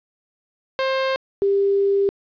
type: tone pair in turn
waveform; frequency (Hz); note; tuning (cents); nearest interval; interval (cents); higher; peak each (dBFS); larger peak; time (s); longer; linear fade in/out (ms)
sawtooth / sine; 530 / 397.1; C5 / G4; +22 / +22; perfect fourth; 500; first; -15; neither; 0.79-1.16 / 1.42-2.09; second; 0
effects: resampled to 11025 Hz + 9-bit